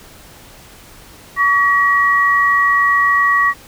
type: tone pair together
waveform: sine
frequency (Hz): 1136 / 1908.8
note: C#6 / A#6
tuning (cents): +42 / +41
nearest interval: major sixth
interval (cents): 899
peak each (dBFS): -13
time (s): 1.36-3.54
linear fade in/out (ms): 50
effects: pink hiss -41 dBFS RMS until 3.67 s